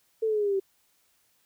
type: linear sweep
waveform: sine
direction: down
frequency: 450 to 382.1 Hz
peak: -23 dBFS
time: 0.22-0.6 s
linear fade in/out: 10 ms
effects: white hiss -68 dBFS RMS until 1.45 s